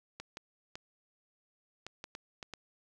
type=clicks; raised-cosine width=0.2 ms; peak=-25 dBFS; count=8; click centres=0.2 / 0.371 / 0.755 / 1.866 / 2.041 / 2.151 / 2.428 / 2.537 s; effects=none